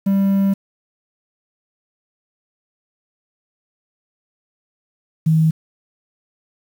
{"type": "tone pair in turn", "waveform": ["triangle", "sine"], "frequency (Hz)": [196, 159.28], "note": ["G3", "D#3"], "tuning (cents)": [0, 41], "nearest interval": "major third", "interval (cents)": 359, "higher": "first", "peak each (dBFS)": -11, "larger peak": "neither", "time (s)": [[0.06, 0.54], [5.26, 5.51]], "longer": "first", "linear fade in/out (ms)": 10, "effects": ["7-bit"]}